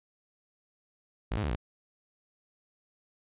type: tone with pitch steps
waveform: sawtooth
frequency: 55.1 / 105.1 / 73.4 / 57.4 Hz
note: A1 / G#2 / D2 / A#1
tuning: +3 / +21 / 0 / -26 cents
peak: -25 dBFS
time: 1.31-1.558 s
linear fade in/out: 10 ms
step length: 62 ms
effects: resampled to 8000 Hz